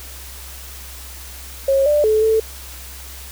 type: tone with pitch steps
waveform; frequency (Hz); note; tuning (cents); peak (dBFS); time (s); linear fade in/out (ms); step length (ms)
sine; 544 / 592 / 433.1 / 441.9; C#5 / D5 / A4 / A4; -33 / +14 / -27 / +7; -12; 1.68-2.4; 5; 180
effects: added 65 Hz sine -36 dBFS peak until 3.31 s + white hiss -37 dBFS RMS until 3.31 s